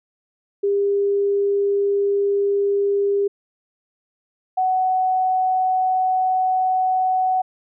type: tone pair in turn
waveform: sine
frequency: 401.5 / 746.2 Hz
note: G4 / F#5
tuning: +41 / +14 cents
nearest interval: major seventh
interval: 1073 cents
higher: second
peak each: -16 dBFS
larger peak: neither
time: 0.63-3.28 / 4.57-7.42 s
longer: second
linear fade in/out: 10 ms
effects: none